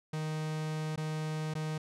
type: tone with dropouts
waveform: 45% pulse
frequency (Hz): 155.56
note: D#3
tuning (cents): 0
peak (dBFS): -33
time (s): 0.13-1.78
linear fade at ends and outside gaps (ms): 5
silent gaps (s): 0.96-0.975 / 1.539-1.551
effects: low-pass 9000 Hz 12 dB/octave

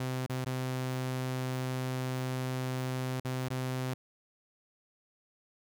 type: tone with dropouts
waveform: sawtooth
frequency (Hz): 128.8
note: C3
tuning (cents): -27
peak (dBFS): -28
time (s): 0-3.94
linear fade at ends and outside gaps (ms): 5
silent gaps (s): 0.264-0.296 / 0.447-0.461 / 3.2-3.248 / 3.485-3.503
effects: none

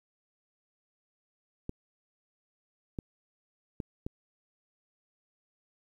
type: clicks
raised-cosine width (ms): 3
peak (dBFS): -22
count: 4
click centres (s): 1.694 / 2.988 / 3.802 / 4.065
effects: 10-bit

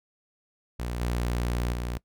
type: tone with level steps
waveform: sawtooth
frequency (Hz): 59.8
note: A#1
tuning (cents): +45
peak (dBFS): -26 / -22 / -26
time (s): 0.79-1.98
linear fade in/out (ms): 10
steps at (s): 1.01 / 1.73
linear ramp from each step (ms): 5
effects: noise-tail reverb RT60 0.1 s tail -22 dB re dry

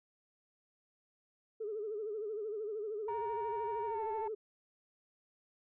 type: tone with vibrato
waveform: sine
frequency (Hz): 425.9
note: G#4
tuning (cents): +44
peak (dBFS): -36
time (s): 1.6-4.35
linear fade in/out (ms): 10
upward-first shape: sine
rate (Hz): 13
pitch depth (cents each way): 89
type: tone with pitch glide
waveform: sine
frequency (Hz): 938 to 885.4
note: A#5 to A5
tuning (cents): +11 to +11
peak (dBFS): -35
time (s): 3.08-4.28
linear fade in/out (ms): 5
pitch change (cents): -100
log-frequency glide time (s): 3.86-4.02
effects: tanh soft clip ceiling -30 dBFS

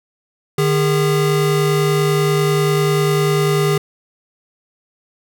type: tone pair together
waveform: square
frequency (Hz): 151.74 / 405.1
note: D#3 / G#4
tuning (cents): -43 / -43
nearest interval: octave + perfect fourth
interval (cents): 1700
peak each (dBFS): -17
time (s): 0.58-3.78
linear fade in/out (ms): 5
effects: none

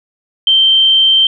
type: tone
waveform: sine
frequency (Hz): 3129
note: G7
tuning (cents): -4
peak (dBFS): -6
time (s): 0.47-1.27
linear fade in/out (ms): 2
effects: none

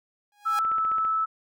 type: tone with exponential growth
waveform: sawtooth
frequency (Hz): 824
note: G#5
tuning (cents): -14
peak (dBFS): -24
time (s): 0.32-0.59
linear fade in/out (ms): 1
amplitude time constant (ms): 58
type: tone with pitch glide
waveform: sine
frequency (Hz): 1318.5 to 1308.6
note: E6 to E6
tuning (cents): 0 to -13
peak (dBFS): -22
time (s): 0.45-1.26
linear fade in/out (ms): 20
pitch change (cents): -13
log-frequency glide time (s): 0.71-0.84
type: click train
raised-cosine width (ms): 0.5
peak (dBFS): -26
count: 7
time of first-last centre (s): 0.65-1.05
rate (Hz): 15
effects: none

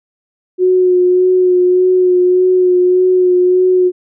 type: tone with vibrato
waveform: sine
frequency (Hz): 364.6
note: F#4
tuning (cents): -25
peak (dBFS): -7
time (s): 0.58-3.92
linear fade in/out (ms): 50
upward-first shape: sine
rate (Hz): 1.7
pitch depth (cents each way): 20
effects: none

